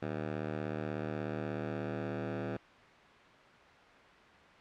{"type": "ring-modulated tone", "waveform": "15% pulse", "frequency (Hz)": 153, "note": "D#3", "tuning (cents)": -29, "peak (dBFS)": -26, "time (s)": [0.02, 2.57], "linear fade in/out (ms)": 5, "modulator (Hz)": 38.2, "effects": ["white hiss -56 dBFS RMS until 4.6 s", "low-pass 2000 Hz 12 dB/octave"]}